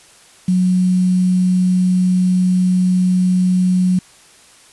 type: tone with quantisation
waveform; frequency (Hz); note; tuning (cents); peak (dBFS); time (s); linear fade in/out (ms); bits
sine; 182.9; F#3; -20; -11; 0.48-3.99; 5; 6
effects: white hiss -46 dBFS RMS until 4.72 s + resampled to 24000 Hz